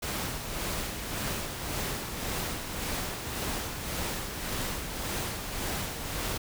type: noise with tremolo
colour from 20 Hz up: pink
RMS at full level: -32 dBFS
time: 0.02-6.38 s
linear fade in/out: 10 ms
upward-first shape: sine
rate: 1.8 Hz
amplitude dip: 45%
effects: none